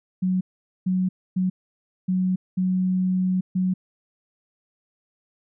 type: tone bursts at uneven times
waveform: sine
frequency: 184.9 Hz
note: F#3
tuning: 1 cent flat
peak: -19 dBFS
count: 6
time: 0.22-0.41 / 0.86-1.09 / 1.36-1.5 / 2.08-2.36 / 2.57-3.41 / 3.55-3.74 s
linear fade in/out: 10 ms
effects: none